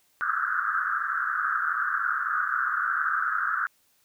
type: band-pass noise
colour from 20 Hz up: white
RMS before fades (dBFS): -27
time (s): 0.21-3.67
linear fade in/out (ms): 0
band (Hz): 1200 to 1600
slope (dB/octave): 96
effects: white hiss -66 dBFS RMS until 4.04 s